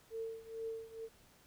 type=tone with tremolo; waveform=sine; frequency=450.3 Hz; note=A4; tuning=40 cents sharp; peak=-37 dBFS; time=0.1-1.09 s; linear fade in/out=50 ms; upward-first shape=triangle; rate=2.2 Hz; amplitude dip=90%; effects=pink hiss -65 dBFS RMS until 1.46 s